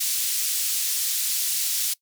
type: band-pass noise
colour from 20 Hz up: white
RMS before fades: -25 dBFS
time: 0-1.94 s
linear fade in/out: 10 ms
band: 3700 to 15000 Hz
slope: 12 dB/octave
effects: noise-tail reverb RT60 0.1 s tail -21 dB re dry